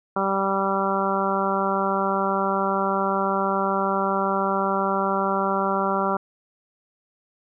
harmonic tone, 194.8 Hz, G3, 11 cents flat, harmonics 1 / 2 / 3 / 4 / 5 / 6 / 7, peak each -28 / -28 / -28 / -28 / -28 / -28 / -28 dBFS, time 0.16-6.17 s, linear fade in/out 5 ms, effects none

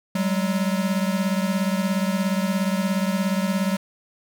square beating tone pair, 188.2 / 205.2 Hz, F#3 / G#3, +30 / -21 cents, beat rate 17 Hz, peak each -23 / -26 dBFS, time 0.15-3.77 s, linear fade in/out 5 ms, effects none

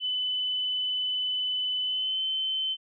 sine tone with pitch glide, 3008 to 3071 Hz, F#7 to G7, +28 to -36 cents, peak -26 dBFS, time 0-2.77 s, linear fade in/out 50 ms, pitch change +36 cents, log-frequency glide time 1.82-2.23 s, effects none

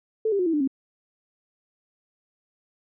sine tone with pitch steps, 440 / 398.8 / 361.5 / 327.7 / 297.1 / 269.3 Hz, A4 / G4 / F#4 / E4 / D4 / C#4, 0 / +30 / -40 / -10 / +20 / -50 cents, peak -20 dBFS, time 0.25-0.676 s, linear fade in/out 5 ms, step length 71 ms, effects none

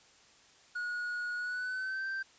triangle tone with pitch glide, 1451 to 1564.2 Hz, F#6 to G6, -34 to -4 cents, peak -32 dBFS, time 0.75-2.23 s, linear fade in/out 10 ms, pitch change +130 cents, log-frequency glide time 1.36-2.07 s, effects white hiss -61 dBFS RMS until 2.38 s + resampled to 16000 Hz

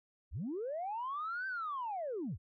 sine linear two-way sweep, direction up then down, 42.82 to 1568 to 54 Hz, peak -35 dBFS, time 0.31-2.38 s, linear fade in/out 50 ms, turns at 1.47 s, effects tanh soft clip ceiling -32 dBFS

